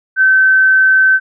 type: tone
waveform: sine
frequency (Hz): 1537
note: G6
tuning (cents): -35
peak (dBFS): -6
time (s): 0.16-1.2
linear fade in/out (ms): 50
effects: none